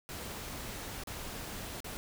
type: noise with dropouts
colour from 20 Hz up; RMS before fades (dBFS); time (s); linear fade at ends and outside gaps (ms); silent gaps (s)
pink; -42; 0.09-1.97; 0; 1.036-1.072 / 1.804-1.844
effects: none